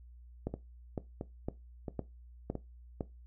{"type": "two click trains", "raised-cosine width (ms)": 2, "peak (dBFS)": [-21, -24], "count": [6, 4], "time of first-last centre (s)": [[0.47, 3.008], [0.54, 2.553]], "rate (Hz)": [1.97, 1.49], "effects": ["noise-tail reverb RT60 0.2 s tail -17 dB re dry", "added 60 Hz sine -51 dBFS peak until 3.26 s"]}